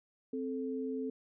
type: tone pair together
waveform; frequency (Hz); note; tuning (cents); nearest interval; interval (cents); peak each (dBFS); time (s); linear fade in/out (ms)
sine; 261.6 / 437.8; C4 / A4; 0 / -9; major sixth; 891; -36 / -38; 0.33-1.1; 5
effects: none